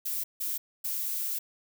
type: noise bursts at uneven times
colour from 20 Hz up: violet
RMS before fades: -32 dBFS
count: 3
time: 0.05-0.24 / 0.4-0.58 / 0.84-1.39 s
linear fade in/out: 10 ms
effects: none